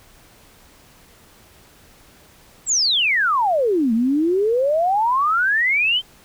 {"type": "exponential two-way sweep", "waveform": "sine", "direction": "down then up", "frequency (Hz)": [7920, 218.2, 3175], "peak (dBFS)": -15, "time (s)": [2.66, 6.02], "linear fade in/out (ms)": 50, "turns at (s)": 3.93, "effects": ["pink hiss -50 dBFS RMS until 6.24 s"]}